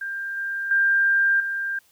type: tone with level steps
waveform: sine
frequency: 1592 Hz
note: G6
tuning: 26 cents sharp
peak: -27 / -25 / -16 / -24 dBFS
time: 0.01-1.79 s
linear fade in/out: 5 ms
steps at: 0.37 / 0.71 / 1.4 s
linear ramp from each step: 2 ms
effects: white hiss -60 dBFS RMS until 1.91 s